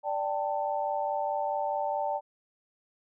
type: chord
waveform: sine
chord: D suspended fourth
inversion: none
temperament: equal with one note detuned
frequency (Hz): 587.3 / 784 / 888.7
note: D5 / G5 / A5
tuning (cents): 0 / 0 / +17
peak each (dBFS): -32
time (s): 0.03-2.21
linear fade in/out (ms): 50
effects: none